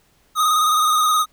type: tone with vibrato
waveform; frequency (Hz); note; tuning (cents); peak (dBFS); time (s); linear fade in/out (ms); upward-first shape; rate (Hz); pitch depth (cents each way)
square; 1244.5; D#6; 0; -15; 0.35-1.26; 50; square; 19; 31
effects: pink hiss -59 dBFS RMS until 1.32 s